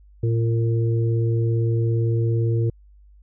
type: harmonic tone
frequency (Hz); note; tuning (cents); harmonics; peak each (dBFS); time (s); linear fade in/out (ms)
114.7; A#2; -28; 1 / 3 / 4; -18 / -28 / -30; 0.23-2.7; 5
effects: added 50 Hz sine -47 dBFS peak until 3.22 s